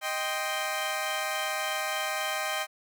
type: chord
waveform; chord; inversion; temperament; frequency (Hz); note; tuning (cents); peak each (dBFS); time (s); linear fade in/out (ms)
15% pulse; C minor; first; equal; 622.3 / 784 / 1046.5; Eb5 / G5 / C6; 0 / 0 / 0; -26 / -26 / -30; 0.01-2.67; 50
effects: none